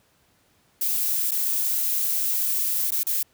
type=noise with dropouts; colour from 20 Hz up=violet; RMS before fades=-24 dBFS; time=0.81-3.23 s; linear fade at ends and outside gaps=5 ms; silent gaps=1.31-1.316 / 2.907-2.919 / 3.033-3.067 s; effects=pink hiss -63 dBFS RMS until 3.33 s + high-pass 60 Hz 12 dB/octave